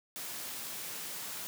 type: high-pass noise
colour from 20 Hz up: white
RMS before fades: -41 dBFS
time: 0.16-1.47 s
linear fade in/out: 0 ms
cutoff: 110 Hz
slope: 96 dB/octave
effects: none